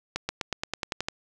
accelerating click train, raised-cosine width 0.2 ms, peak -11 dBFS, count 10, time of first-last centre 0.16-1.085 s, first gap 130 ms, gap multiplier 0.94, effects none

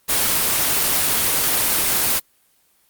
white noise, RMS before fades -18 dBFS, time 0.08-2.2 s, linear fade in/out 20 ms, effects white hiss -60 dBFS RMS until 2.89 s + Opus 24 kbps

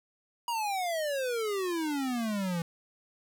square exponential sweep, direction down, 965 to 164.9 Hz, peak -30 dBFS, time 0.48-2.62 s, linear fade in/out 2 ms, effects none

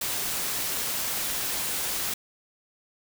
white noise with amplitude modulation, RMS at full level -28 dBFS, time 0.01-2.14 s, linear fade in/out 5 ms, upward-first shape sine, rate 266 Hz, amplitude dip 30%, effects none

